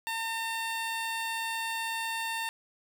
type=tone; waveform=15% pulse; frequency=906 Hz; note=A#5; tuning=50 cents flat; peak=-25 dBFS; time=0.07-2.49 s; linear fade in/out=0 ms; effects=none